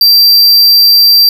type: tone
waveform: square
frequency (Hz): 4702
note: D8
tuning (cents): +1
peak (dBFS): -3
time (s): 0.01-1.29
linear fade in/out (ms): 2
effects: none